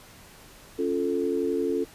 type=chord; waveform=sine; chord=Db augmented; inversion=none; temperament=equal; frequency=277.2 / 349.2 / 440 Hz; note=Db4 / F4 / A4; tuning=0 / 0 / 0 cents; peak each=-29 / -28 / -27 dBFS; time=0.78-1.85 s; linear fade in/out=20 ms; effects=pink hiss -50 dBFS RMS until 1.94 s + resampled to 32000 Hz